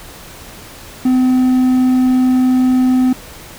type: tone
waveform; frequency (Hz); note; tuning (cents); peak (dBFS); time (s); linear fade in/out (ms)
triangle; 255.2; C4; -43; -7; 1.05-3.13; 5
effects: pink hiss -35 dBFS RMS until 3.58 s